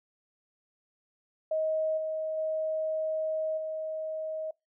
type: tone with level steps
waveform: sine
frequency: 630 Hz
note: D#5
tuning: 21 cents sharp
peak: -26 / -30 / -28 / -32 dBFS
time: 1.51-4.51 s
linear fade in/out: 5 ms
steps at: 1.97 / 2.37 / 3.57 s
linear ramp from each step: 10 ms
effects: noise-tail reverb RT60 0.2 s tail -25 dB re dry